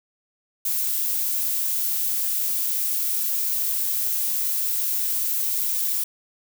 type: noise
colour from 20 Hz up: violet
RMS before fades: -24 dBFS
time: 0.65-6.04 s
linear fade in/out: 5 ms
effects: none